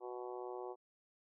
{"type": "harmonic tone", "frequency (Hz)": 123.47, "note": "B2", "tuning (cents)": 0, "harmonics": [3, 4, 5, 6, 7, 8, 9], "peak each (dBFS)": [-45, -49, -54, -51, -52, -56, -57], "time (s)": [0, 0.76], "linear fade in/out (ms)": 50, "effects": []}